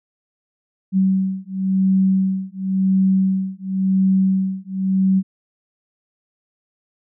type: beating tone pair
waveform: sine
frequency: 190 / 190.94 Hz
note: F#3 / G3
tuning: +46 / -45 cents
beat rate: 0.94 Hz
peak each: -18 dBFS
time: 0.92-5.23 s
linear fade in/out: 50 ms
effects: none